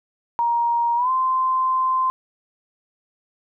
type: tone with pitch glide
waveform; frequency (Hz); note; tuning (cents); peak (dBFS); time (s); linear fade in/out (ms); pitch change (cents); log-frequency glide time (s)
sine; 941 to 1038.1; A#5 to C6; +16 to -14; -17; 0.39-2.1; 0; +170; 0.96-1.1
effects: none